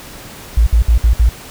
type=tone bursts; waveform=sine; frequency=56.8 Hz; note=A#1; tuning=44 cents flat; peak=-6 dBFS; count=5; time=0.57-1.291 s; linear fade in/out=5 ms; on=97 ms; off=59 ms; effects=pink hiss -34 dBFS RMS until 1.5 s